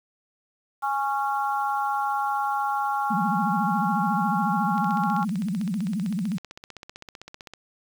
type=harmonic tone; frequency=275.7 Hz; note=C#4; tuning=9 cents flat; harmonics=3 / 4 / 5; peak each=-25 / -29 / -30 dBFS; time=0.82-5.25 s; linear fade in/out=20 ms
type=tone with vibrato; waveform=sine; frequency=197 Hz; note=G3; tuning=9 cents sharp; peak=-24 dBFS; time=3.1-6.38 s; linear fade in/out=10 ms; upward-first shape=sine; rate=14 Hz; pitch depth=250 cents each way
type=click train; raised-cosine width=0.2 ms; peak=-23 dBFS; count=44; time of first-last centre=4.78-7.536 s; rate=15.6 Hz
effects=8-bit